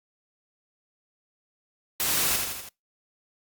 white noise with echo, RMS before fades -26 dBFS, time 2-2.36 s, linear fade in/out 0 ms, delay 82 ms, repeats 4, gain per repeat -4 dB, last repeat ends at 2.688 s, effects noise-tail reverb RT60 0.2 s tail -25 dB re dry + Opus 48 kbps

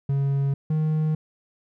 triangle tone pair in turn, 138.59 / 155.56 Hz, C#3 / D#3, 0 / 0 cents, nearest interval major second, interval 200 cents, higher second, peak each -18 dBFS, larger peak neither, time 0.09-0.54 / 0.7-1.15 s, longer neither, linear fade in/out 5 ms, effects none

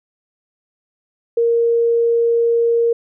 sine tone, 466.2 Hz, A#4, in tune, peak -12 dBFS, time 1.37-2.93 s, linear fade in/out 5 ms, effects none

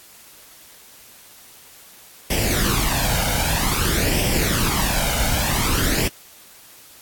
pink noise with flanger, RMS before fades -20 dBFS, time 2.3-6.08 s, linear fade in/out 5 ms, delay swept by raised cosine 0.36 to 1.36 ms, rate 0.52 Hz, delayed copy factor +0.65, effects white hiss -46 dBFS RMS until 7.01 s + AAC 64 kbps

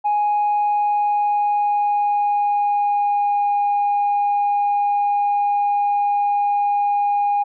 sine tone with pitch glide, 830.6 to 816.8 Hz, G#5 to G#5, 0 to -29 cents, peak -14 dBFS, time 0.04-7.44 s, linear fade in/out 20 ms, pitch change -29 cents, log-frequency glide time 0.19-3.56 s, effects tanh soft clip ceiling -13 dBFS

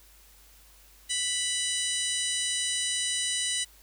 harmonic tone with a mistuned harmonic, 987.8 Hz, B5, in tune, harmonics 2 / 3 / 4 / 5 / 6 / 7 / 8 / 9, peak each -37 / -33 / -34 / -42 / -37 / -39 / -40 / -31 dBFS, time 1.09-3.65 s, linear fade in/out 20 ms, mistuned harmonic 8, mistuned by -42 cents, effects added 50 Hz sine -57 dBFS peak until 3.82 s + white hiss -57 dBFS RMS until 3.82 s

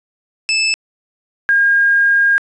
25% pulse / sine tone pair in turn, 2624 / 1619 Hz, E7 / G#6, -9 / -45 cents, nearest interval minor sixth, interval 836 cents, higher first, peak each -9 dBFS, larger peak neither, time 0.49-0.74 / 1.49-2.38 s, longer second, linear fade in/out 0 ms, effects resampled to 24000 Hz + 8-bit

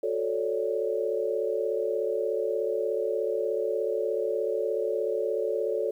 sine chord, D major seventh, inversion first, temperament just, 367.1 / 440.5 / 550.6 / 587.3 Hz, F#4 / A4 / C#5 / D5, -14 / +2 / -12 / 0 cents, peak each -33 / -28 / -31 / -34 dBFS, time 0.03-5.91 s, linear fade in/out 5 ms, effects 10-bit

